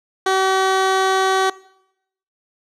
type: tone with low-pass filter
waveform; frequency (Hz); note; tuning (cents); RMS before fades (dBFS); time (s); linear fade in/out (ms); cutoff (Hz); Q
15% pulse; 380.8; F#4; +50; -17; 0.26-1.5; 5; 8100; 0.53
effects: noise-tail reverb RT60 0.8 s tail -21 dB re dry